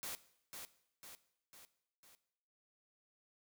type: noise with echo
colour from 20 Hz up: white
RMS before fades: -44 dBFS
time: 0.03-0.15 s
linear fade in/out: 0 ms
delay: 500 ms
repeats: 4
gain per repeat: -5 dB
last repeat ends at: 2.15 s
effects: noise-tail reverb RT60 0.8 s tail -17 dB re dry